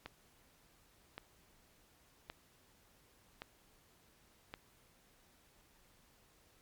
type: click train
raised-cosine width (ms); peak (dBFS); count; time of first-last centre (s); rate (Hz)
0.3; -28; 5; 0.06-4.539; 0.893
effects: pink hiss -68 dBFS RMS until 6.61 s + MP3 96 kbps